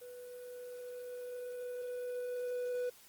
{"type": "tone with level ramp", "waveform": "triangle", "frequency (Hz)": 493.9, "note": "B4", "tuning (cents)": 0, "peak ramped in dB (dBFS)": [-45, -31], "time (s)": [0.01, 2.9], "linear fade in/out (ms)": 10, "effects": ["white hiss -60 dBFS RMS until 3.08 s", "Opus 24 kbps"]}